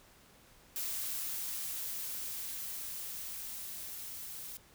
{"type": "noise with level ramp", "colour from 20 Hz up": "blue", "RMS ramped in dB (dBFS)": [-37, -45], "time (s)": [0.76, 4.57], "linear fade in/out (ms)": 0, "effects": ["pink hiss -61 dBFS RMS until 4.74 s"]}